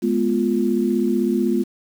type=chord; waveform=sine; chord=F diminished; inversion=first; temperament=equal with one note detuned; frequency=211 / 246.9 / 349.2 Hz; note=Ab3 / Cb4 / F4; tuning=+28 / 0 / 0 cents; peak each=-21 dBFS; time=0.02-1.64 s; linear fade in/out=20 ms; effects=7-bit